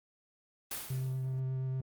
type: noise with exponential decay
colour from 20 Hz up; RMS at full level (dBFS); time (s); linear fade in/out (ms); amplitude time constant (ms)
white; -36; 0.71-1.4; 5; 150
type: tone with vibrato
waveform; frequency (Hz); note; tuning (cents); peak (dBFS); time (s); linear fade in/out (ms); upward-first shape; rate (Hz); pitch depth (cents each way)
triangle; 130.81; C3; 0; -30; 0.9-1.81; 5; sine; 8.4; 10
effects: Opus 24 kbps